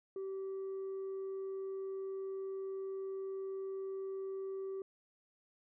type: tone with tanh clipping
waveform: sine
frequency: 385.9 Hz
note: G4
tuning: 27 cents flat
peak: -39 dBFS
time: 0.16-4.82 s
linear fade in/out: 2 ms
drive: 1 dB
effects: none